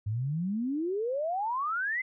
sine exponential sweep, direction up, 99.9 to 2093 Hz, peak -28 dBFS, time 0.06-2.02 s, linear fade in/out 10 ms, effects none

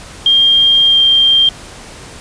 sine tone with pitch glide, 3205 to 3183 Hz, G7 to G7, +38 to +26 cents, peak -6 dBFS, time 0.26-1.49 s, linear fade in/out 2 ms, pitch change -12 cents, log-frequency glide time 0.88-0.99 s, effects pink hiss -33 dBFS RMS until 2.2 s + resampled to 22050 Hz

